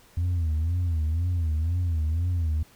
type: tone with vibrato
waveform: sine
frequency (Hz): 83.1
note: E2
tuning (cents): +15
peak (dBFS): -20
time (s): 0.17-2.63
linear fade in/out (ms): 5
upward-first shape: sine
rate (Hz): 2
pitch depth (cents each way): 130
effects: tanh soft clip ceiling -21 dBFS + pink hiss -56 dBFS RMS until 2.75 s